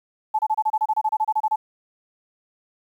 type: tone bursts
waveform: sine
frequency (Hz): 865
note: A5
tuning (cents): -30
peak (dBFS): -17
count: 16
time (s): 0.34-1.56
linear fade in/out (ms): 10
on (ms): 50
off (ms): 28
effects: 9-bit